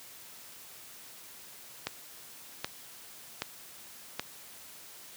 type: click train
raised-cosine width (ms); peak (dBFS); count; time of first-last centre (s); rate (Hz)
0.2; -14; 4; 1.87-4.196; 1.29
effects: white hiss -50 dBFS RMS until 5.16 s + high-pass 80 Hz 12 dB/octave